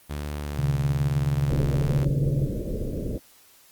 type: tone with vibrato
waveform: sawtooth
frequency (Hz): 72.9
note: D2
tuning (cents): -12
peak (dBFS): -25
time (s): 0.09-2.06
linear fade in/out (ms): 20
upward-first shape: triangle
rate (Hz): 1.1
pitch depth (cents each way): 23
type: tone with tremolo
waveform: sine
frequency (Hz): 139.2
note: C#3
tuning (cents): +8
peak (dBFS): -18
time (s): 0.58-2.47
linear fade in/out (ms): 10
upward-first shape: sine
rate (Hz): 19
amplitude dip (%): 75
type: low-pass noise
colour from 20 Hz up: pink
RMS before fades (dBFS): -29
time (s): 1.5-3.18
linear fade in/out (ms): 2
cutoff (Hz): 590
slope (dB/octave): 96
effects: white hiss -55 dBFS RMS until 3.71 s + Opus 32 kbps